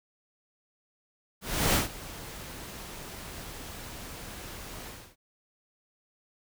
pink noise with ADSR envelope, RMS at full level -23 dBFS, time 1.41-5.16 s, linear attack 330 ms, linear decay 140 ms, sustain -19 dB, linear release 290 ms, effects none

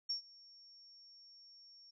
sine tone with ADSR envelope, 5500 Hz, F8, 27 cents flat, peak -33 dBFS, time 0.09-1.91 s, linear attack 12 ms, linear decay 110 ms, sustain -24 dB, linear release 9 ms, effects none

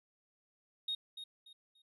triangle tone with echo, 3729 Hz, A#7, in tune, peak -31 dBFS, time 0.88-0.95 s, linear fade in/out 5 ms, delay 290 ms, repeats 3, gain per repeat -11 dB, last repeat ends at 1.82 s, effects tanh soft clip ceiling -31 dBFS + resampled to 32000 Hz

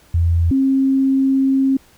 sine tone pair in turn, 84.5 / 268.3 Hz, E2 / C4, +43 / +44 cents, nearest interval octave + minor sixth, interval 2001 cents, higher second, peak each -12 dBFS, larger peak neither, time 0.14-0.51 / 0.51-1.77 s, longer second, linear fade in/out 5 ms, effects pink hiss -51 dBFS RMS until 1.97 s

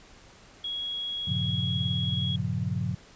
sine tone, 3322 Hz, G#7, in tune, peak -30 dBFS, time 0.64-2.36 s, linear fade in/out 5 ms
sine chord, G half-diminished seventh, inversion none, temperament equal with one note detuned, 98 / 116.54 / 138.59 / 177.46 Hz, G2 / Bb2 / Db3 / F3, 0 / 0 / 0 / +28 cents, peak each -32 dBFS, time 1.27-2.95 s, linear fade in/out 10 ms
effects pink hiss -53 dBFS RMS until 3.15 s + resampled to 16000 Hz

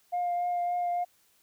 sine tone with vibrato, 706 Hz, F5, 19 cents sharp, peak -25 dBFS, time 0.12-1.05 s, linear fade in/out 20 ms, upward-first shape triangle, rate 3.5 Hz, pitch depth 15 cents each way, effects tanh soft clip ceiling -24 dBFS + white hiss -66 dBFS RMS until 1.42 s

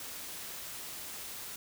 white noise, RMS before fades -43 dBFS, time 0-1.56 s, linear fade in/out 2 ms, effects none

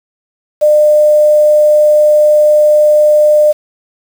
sine tone with quantisation, 602 Hz, D5, 43 cents sharp, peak -4 dBFS, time 0.61-3.53 s, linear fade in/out 20 ms, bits 5, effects none

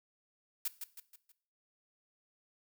blue noise with echo, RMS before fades -34 dBFS, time 0.65-0.68 s, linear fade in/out 5 ms, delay 160 ms, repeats 4, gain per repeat -7 dB, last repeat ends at 1.32 s, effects noise-tail reverb RT60 0.5 s tail -17 dB re dry

